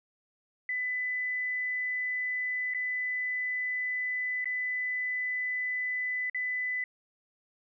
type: tone with dropouts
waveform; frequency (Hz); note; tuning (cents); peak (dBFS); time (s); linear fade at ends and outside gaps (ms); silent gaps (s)
sine; 2000; B6; +21; -29; 0.69-6.84; 2; 2.738-2.746 / 4.444-4.456 / 6.298-6.346
effects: none